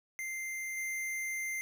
square tone with level steps, 2089 Hz, C7, 3 cents flat, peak -37 / -35 dBFS, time 0.19-1.61 s, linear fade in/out 0 ms, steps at 0.77 s, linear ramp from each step 2 ms, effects none

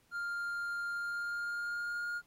triangle tone with pitch glide, 1400 to 1420.4 Hz, F6 to F6, +4 to +29 cents, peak -33 dBFS, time 0.11-2.22 s, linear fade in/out 50 ms, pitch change +25 cents, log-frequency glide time 0.92-2.07 s, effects pink hiss -70 dBFS RMS until 2.26 s + AAC 48 kbps

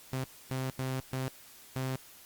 sawtooth tone bursts at uneven times, 130.81 Hz, C3, in tune, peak -28 dBFS, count 5, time 0.13-0.24 / 0.51-0.7 / 0.79-1 / 1.13-1.28 / 1.76-1.96 s, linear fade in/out 0 ms, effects white hiss -54 dBFS RMS until 2.25 s + Opus 48 kbps

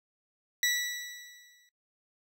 20% pulse tone with exponential decay, 1952 Hz, B6, 21 cents flat, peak -19 dBFS, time 0.63-1.69 s, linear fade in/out 1 ms, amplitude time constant 230 ms, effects noise-tail reverb RT60 0.1 s tail -18 dB re dry

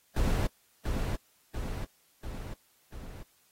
brown noise with echo, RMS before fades -27 dBFS, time 0.16-0.47 s, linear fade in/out 5 ms, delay 690 ms, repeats 4, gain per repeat -4 dB, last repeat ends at 3.23 s, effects white hiss -67 dBFS RMS until 3.51 s + AAC 48 kbps

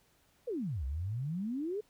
sine exponential two-way sweep, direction down then up, 529 to 62.7 to 440.3 Hz, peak -33 dBFS, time 0.47-1.81 s, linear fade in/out 10 ms, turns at 0.85 s, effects pink hiss -69 dBFS RMS until 1.89 s

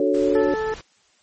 sine chord, D major seventh, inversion none, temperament equal, 293.7 / 370 / 440 / 554.4 Hz, D4 / F#4 / A4 / C#5, 0 / 0 / 0 / 0 cents, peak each -22 dBFS, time 0-0.54 s, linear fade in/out 2 ms
pink noise, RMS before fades -39 dBFS, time 0.14-0.81 s, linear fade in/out 2 ms
harmonic tone, 437.1 Hz, A4, 11 cents flat, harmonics 1 / 2 / 3 / 4, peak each -23 / -30 / -35 / -33 dBFS, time 0.35-0.74 s, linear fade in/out 2 ms
effects white hiss -60 dBFS RMS until 1.22 s + MP3 32 kbps

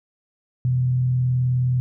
sine tone with frequency modulation, 126 Hz, B2, 35 cents sharp, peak -17 dBFS, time 0.65-1.8 s, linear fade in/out 0 ms, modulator 39.2 Hz, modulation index 0.21, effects none

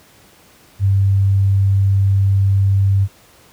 sine tone, 98 Hz, G2, in tune, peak -10 dBFS, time 0.79-3.08 s, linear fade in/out 50 ms, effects pink hiss -48 dBFS RMS until 3.52 s + high-pass 60 Hz 12 dB/octave

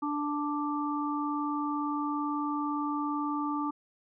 harmonic tone, 293.7 Hz, D4, in tune, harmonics 1 / 3 / 4, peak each -31 / -36 / -34 dBFS, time 0.02-3.71 s, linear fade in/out 10 ms, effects none

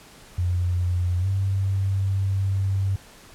sine tone with pitch glide, 89 to 97.06 Hz, F2 to G2, +33 to -17 cents, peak -20 dBFS, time 0.38-2.96 s, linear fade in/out 5 ms, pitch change +150 cents, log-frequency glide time 1.2-1.27 s, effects pink hiss -48 dBFS RMS until 3.34 s + low-pass 12000 Hz 12 dB/octave

